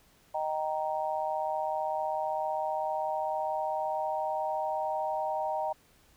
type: chord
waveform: sine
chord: Eb major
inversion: none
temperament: just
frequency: 622.3 / 777.8 / 933.4 Hz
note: Eb5 / G5 / Bb5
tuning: 0 / -14 / +2 cents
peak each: -33 / -33 / -34 dBFS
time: 0.34-5.73 s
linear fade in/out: 10 ms
effects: pink hiss -63 dBFS RMS until 6.16 s